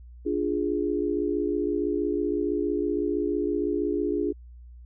sine chord, D diminished, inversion none, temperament equal, 293.7 / 349.2 / 415.3 Hz, D4 / F4 / Ab4, 0 / 0 / 0 cents, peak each -28 dBFS, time 0.25-4.33 s, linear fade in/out 20 ms, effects added 60 Hz sine -43 dBFS peak until 4.85 s

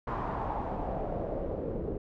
pink noise with low-pass filter sweep, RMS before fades -34 dBFS, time 0.07-1.98 s, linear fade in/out 5 ms, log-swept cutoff 1100 to 410 Hz, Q 3, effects none

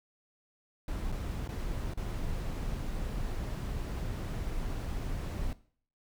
brown noise with dropouts, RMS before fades -35 dBFS, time 0.88-5.53 s, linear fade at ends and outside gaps 2 ms, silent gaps 1.119-1.123 / 1.477-1.489 / 1.937-1.974 s, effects noise-tail reverb RT60 0.5 s tail -18 dB re dry

